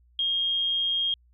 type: tone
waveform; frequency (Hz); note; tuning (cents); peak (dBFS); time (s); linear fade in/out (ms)
sine; 3238; G#7; -45; -23; 0.19-1.14; 2
effects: added 60 Hz sine -57 dBFS peak until 1.33 s